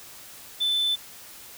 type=tone; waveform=sine; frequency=3520 Hz; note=A7; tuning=in tune; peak=-19 dBFS; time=0.6-0.96 s; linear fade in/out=20 ms; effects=tanh soft clip ceiling -20 dBFS + white hiss -45 dBFS RMS until 1.57 s